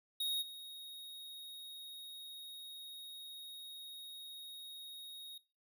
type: tone with level steps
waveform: square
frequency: 3753 Hz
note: A#7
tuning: 11 cents sharp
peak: -35 / -48 dBFS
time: 0.2-5.38 s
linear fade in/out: 5 ms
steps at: 0.41 s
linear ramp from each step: 20 ms
effects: noise-tail reverb RT60 0.3 s tail -18 dB re dry